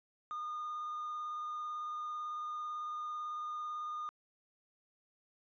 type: tone with vibrato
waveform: triangle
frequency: 1221 Hz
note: D#6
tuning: 33 cents flat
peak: -35 dBFS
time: 0.31-4.09 s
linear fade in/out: 0 ms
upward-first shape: sine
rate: 18 Hz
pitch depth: 12 cents each way
effects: tanh soft clip ceiling -33 dBFS + resampled to 16000 Hz